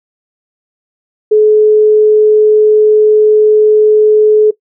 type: tone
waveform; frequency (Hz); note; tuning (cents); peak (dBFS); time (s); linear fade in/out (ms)
sine; 427.3; G#4; +49; -3; 1.31-4.51; 10
effects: noise-tail reverb RT60 0.1 s tail -19 dB re dry